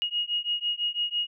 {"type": "beating tone pair", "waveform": "sine", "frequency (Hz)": [2875, 2881], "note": ["F7", "F#7"], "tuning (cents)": [50, -47], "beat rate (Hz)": 6, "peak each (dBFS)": [-29, -29], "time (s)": [0.02, 1.27], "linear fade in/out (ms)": 0, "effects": []}